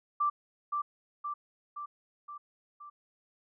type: tone with echo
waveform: sine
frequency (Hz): 1174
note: D6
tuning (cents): -1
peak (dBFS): -25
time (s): 0.2-0.3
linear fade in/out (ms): 10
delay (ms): 520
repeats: 5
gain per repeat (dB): -4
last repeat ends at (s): 2.9
effects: none